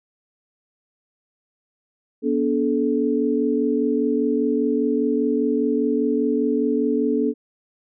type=tone cluster; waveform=sine; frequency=242.3 / 287.3 / 433.4 Hz; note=B3 / D4 / A4; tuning=-33 / -38 / -26 cents; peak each=-22 dBFS; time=2.22-7.34 s; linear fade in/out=50 ms; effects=none

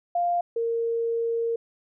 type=tone pair in turn; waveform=sine; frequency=698.5 / 461.9 Hz; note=F5 / A#4; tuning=0 / -16 cents; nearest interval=perfect fifth; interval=716 cents; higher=first; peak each=-21 / -23 dBFS; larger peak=first; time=0.15-0.41 / 0.56-1.56 s; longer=second; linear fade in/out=5 ms; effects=none

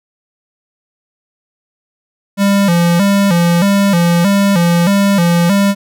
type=tone with vibrato; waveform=square; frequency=185 Hz; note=F#3; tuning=in tune; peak=-9 dBFS; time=2.37-5.75 s; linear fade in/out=50 ms; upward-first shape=square; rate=1.6 Hz; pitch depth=130 cents each way; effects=none

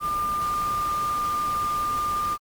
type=tone in noise; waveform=sine; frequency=1200 Hz; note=D6; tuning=37 cents sharp; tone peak=-23 dBFS; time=0-2.38 s; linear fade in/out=50 ms; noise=pink; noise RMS=-37 dBFS; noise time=0-2.38 s; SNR=+11 dB; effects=Opus 32 kbps

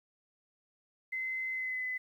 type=tone with pitch glide; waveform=sine; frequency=2054 to 2016 Hz; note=C7 to B6; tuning=-33 to +35 cents; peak=-33 dBFS; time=1.12-1.98 s; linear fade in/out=10 ms; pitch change=-32 cents; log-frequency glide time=1.51-1.84 s; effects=11-bit

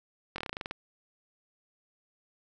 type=slowing click train; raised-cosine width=0.3 ms; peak=-19 dBFS; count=11; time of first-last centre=0.36-0.711 s; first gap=22 ms; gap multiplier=1.1; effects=none

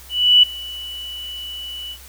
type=tone with ADSR envelope; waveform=sine; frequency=2960 Hz; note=F#7; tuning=in tune; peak=-6 dBFS; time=0.09-1.98 s; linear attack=340 ms; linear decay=7 ms; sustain=-22 dB; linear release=67 ms; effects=added 64 Hz sine -43 dBFS peak until 2.08 s + white hiss -43 dBFS RMS until 2.08 s

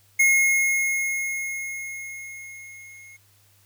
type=tone with level ramp; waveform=square; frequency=2158 Hz; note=C#7; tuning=47 cents flat; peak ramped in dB=-15 to -45 dBFS; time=0.19-3.17 s; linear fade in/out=10 ms; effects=added 100 Hz sine -60 dBFS peak until 3.65 s + white hiss -60 dBFS RMS until 3.65 s

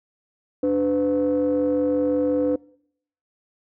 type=ring-modulated tone; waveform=triangle; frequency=105.2 Hz; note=G#2; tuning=23 cents sharp; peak=-12 dBFS; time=0.63-2.56 s; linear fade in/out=5 ms; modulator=398 Hz; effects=noise-tail reverb RT60 0.7 s tail -25 dB re dry + tanh soft clip ceiling -12 dBFS

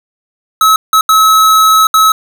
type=tone bursts at uneven times; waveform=square; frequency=1291 Hz; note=E6; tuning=37 cents flat; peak=-5 dBFS; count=4; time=0.61-0.76 / 0.93-1.01 / 1.09-1.87 / 1.94-2.12 s; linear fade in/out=2 ms; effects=none

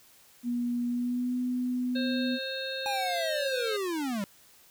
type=tone with pitch glide; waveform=sine; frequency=241.3 to 249.4 Hz; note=B3 to B3; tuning=-40 to +17 cents; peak=-27 dBFS; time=0.43-2.39 s; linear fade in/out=50 ms; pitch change=+57 cents; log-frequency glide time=0.87-1.35 s
type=harmonic tone; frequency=531 Hz; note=C5; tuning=25 cents sharp; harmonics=1 / 3 / 5 / 7 / 8; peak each=-36 / -38 / -43 / -38 / -40 dBFS; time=1.95-3.77 s; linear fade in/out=10 ms
type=linear sweep; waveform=square; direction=down; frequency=830.6 to 189.3 Hz; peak=-30 dBFS; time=2.86-4.24 s; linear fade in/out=0 ms
effects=white hiss -58 dBFS RMS until 4.7 s

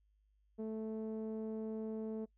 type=tone with low-pass filter; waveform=sawtooth; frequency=219.4 Hz; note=A3; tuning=5 cents flat; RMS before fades=-41 dBFS; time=0.58-2.26 s; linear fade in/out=20 ms; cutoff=470 Hz; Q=1.9; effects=noise-tail reverb RT60 0.1 s tail -24 dB re dry + added 51 Hz sine -70 dBFS peak until 2.37 s

